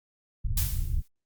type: low-pass noise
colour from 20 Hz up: pink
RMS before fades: -28 dBFS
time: 0.44-1.02 s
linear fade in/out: 10 ms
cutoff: 120 Hz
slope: 24 dB/octave
type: noise with exponential decay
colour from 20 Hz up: blue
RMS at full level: -27 dBFS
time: 0.57-1.08 s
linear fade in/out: 5 ms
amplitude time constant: 110 ms
effects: Opus 48 kbps